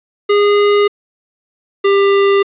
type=tone pair in turn; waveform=square; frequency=410.3 / 397.2 Hz; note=G#4 / G4; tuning=-21 / +23 cents; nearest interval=minor second; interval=56 cents; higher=first; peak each=-9 dBFS; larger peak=neither; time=0.29-0.88 / 1.84-2.43 s; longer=neither; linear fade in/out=10 ms; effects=resampled to 8000 Hz + 7-bit